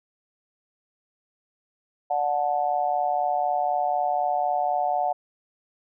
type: tone with amplitude modulation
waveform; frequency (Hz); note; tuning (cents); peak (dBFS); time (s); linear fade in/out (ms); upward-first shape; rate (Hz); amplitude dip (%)
sine; 731; F#5; -21; -17; 2.1-5.13; 10; sine; 144; 95
effects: none